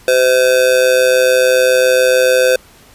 square tone with amplitude modulation, 512 Hz, C5, 38 cents flat, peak -6 dBFS, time 0.08-2.56 s, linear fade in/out 2 ms, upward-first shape sine, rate 127 Hz, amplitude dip 70%, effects pink hiss -44 dBFS RMS until 2.94 s + resampled to 32000 Hz

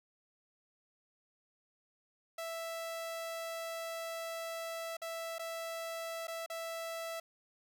sawtooth tone with dropouts, 660 Hz, E5, 2 cents sharp, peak -35 dBFS, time 2.38-7.2 s, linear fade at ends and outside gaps 5 ms, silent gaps 4.969-5.017 / 5.384-5.393 / 6.271-6.28 / 6.462-6.499 s, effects none

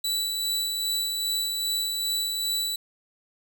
sawtooth tone with tremolo, 3951 Hz, B7, in tune, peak -21 dBFS, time 0.04-2.76 s, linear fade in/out 5 ms, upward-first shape sine, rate 2.5 Hz, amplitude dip 30%, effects none

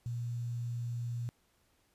sine tone with quantisation, 119.3 Hz, A#2, 41 cents sharp, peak -34 dBFS, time 0.06-1.29 s, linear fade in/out 0 ms, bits 10, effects pink hiss -72 dBFS RMS until 1.94 s + resampled to 32000 Hz

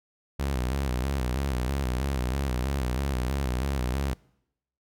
sawtooth tone with vibrato, 65.41 Hz, C2, in tune, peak -22 dBFS, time 0.39-4.14 s, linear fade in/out 10 ms, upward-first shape square, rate 3.1 Hz, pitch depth 95 cents each way, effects noise-tail reverb RT60 0.8 s tail -24 dB re dry

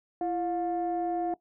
sine tone pair together, 337.9 / 712.5 Hz, E4 / F5, +43 / +34 cents, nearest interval octave + minor second, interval 1291 cents, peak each -29 / -29 dBFS, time 0.21-1.34 s, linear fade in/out 2 ms, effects noise-tail reverb RT60 0.1 s tail -18 dB re dry + tanh soft clip ceiling -22 dBFS

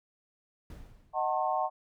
brown noise with exponential decay, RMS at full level -42 dBFS, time 0.7-1.44 s, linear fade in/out 2 ms, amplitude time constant 160 ms
sine chord, D# diminished seventh, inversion none, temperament just, 622.3 / 746.7 / 896 / 1075.3 Hz, D#5 / F#5 / A5 / C6, 0 / +16 / +31 / +47 cents, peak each -34 / -30 / -33 / -34 dBFS, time 1.13-1.7 s, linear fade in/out 50 ms
effects none

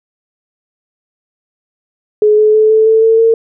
sine tone with pitch steps, 423.3 / 428.2 / 433.2 / 438.2 / 443.3 / 448.5 / 453.7 Hz, G#4 / A4 / A4 / A4 / A4 / A4 / A#4, +33 / -47 / -27 / -7 / +13 / +33 / -47 cents, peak -5 dBFS, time 2.22-3.34 s, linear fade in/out 2 ms, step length 160 ms, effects none

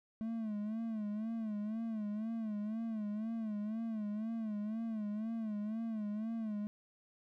triangle tone with vibrato, 217.5 Hz, A3, 20 cents flat, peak -34 dBFS, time 0.21-6.67 s, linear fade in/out 0 ms, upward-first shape sine, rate 2 Hz, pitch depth 89 cents each way, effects none

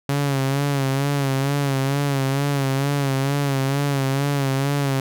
sawtooth tone with vibrato, 138.59 Hz, C#3, in tune, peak -15 dBFS, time 0.09-5 s, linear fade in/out 2 ms, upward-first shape sine, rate 2.2 Hz, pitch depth 56 cents each way, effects none

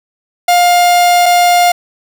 45% pulse tone pair in turn, 706 / 706 Hz, F5 / F5, +19 / +19 cents, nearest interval unison, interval 0 cents, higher neither, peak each -6 dBFS, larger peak neither, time 0.48-1.26 / 1.26-1.72 s, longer first, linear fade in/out 5 ms, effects none

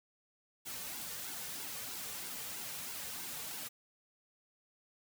white noise with flanger, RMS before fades -43 dBFS, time 0.65-3.69 s, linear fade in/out 20 ms, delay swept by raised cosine 1.6 to 3.1 ms, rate 3.1 Hz, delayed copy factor -0.6, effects none

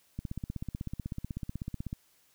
click train, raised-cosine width 5 ms, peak -23 dBFS, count 29, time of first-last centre 0.19-1.929 s, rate 16.1 Hz, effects white hiss -67 dBFS RMS until 2.34 s

